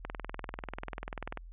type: click train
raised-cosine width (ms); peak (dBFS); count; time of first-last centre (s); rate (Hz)
0.5; -22; 28; 0.05-1.374; 20.4
effects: added 42 Hz sine -45 dBFS peak until 1.52 s + resampled to 8000 Hz